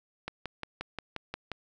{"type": "click train", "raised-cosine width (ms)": 0.3, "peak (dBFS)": -19, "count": 8, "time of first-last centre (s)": [0.28, 1.517], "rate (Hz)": 5.66, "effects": []}